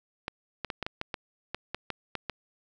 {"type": "clicks", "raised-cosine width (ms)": 0.3, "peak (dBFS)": -16, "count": 12, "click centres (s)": [0.281, 0.647, 0.702, 0.827, 0.865, 1.014, 1.142, 1.546, 1.746, 1.903, 2.153, 2.297], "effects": []}